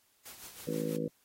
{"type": "noise with tremolo", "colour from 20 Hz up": "white", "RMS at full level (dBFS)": -47, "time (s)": [0.25, 0.97], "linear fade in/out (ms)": 10, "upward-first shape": "sine", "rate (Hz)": 6.2, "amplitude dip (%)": 55}
{"type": "harmonic tone", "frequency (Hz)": 53.9, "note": "A1", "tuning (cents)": -35, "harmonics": [3, 4, 5, 6, 7, 8, 9, 10], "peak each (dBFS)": [-38, -40, -38, -41, -44, -48, -36, -47], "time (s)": [0.67, 1.08], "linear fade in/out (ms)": 5}
{"effects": ["white hiss -70 dBFS RMS until 1.24 s", "AAC 48 kbps"]}